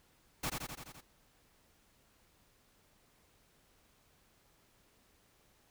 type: noise with echo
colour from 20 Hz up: pink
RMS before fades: -36 dBFS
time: 0.43-0.5 s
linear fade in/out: 10 ms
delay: 85 ms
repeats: 6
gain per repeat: -3 dB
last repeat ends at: 1.01 s
effects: pink hiss -69 dBFS RMS until 5.7 s